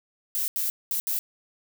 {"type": "noise bursts at uneven times", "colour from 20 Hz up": "violet", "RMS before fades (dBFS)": -27, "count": 4, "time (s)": [[0.35, 0.48], [0.56, 0.7], [0.91, 1], [1.07, 1.19]], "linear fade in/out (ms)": 0, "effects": []}